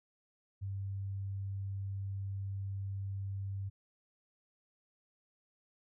sine tone, 98 Hz, G2, in tune, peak -36 dBFS, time 0.61-3.7 s, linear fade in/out 20 ms, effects none

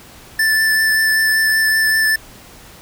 square tone with vibrato, 1760 Hz, A6, in tune, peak -13 dBFS, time 0.39-2.16 s, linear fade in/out 5 ms, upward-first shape triangle, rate 5.2 Hz, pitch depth 14 cents each way, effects pink hiss -41 dBFS RMS until 2.81 s

